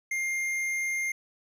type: tone with tanh clipping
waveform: triangle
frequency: 2114 Hz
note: C7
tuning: 17 cents sharp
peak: -29 dBFS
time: 0.11-1.12 s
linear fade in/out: 5 ms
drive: 15 dB
effects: none